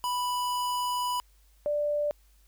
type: tone pair in turn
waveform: square / sine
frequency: 987.8 / 589.2 Hz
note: B5 / D5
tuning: 0 / +6 cents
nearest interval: major sixth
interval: 894 cents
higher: first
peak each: -28 / -25 dBFS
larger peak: second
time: 0.04-1.2 / 1.66-2.11 s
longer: first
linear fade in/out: 0 ms
effects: added 50 Hz sine -58 dBFS peak until 2.47 s + white hiss -67 dBFS RMS until 2.47 s